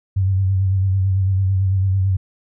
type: tone with vibrato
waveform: sine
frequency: 95.6 Hz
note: G2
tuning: 43 cents flat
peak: -14 dBFS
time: 0.16-2.17 s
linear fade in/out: 10 ms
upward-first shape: sine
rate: 9 Hz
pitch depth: 43 cents each way
effects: none